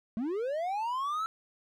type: linear sweep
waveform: triangle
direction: up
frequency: 207.7 to 1340 Hz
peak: -28 dBFS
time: 0.17-1.26 s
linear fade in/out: 0 ms
effects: none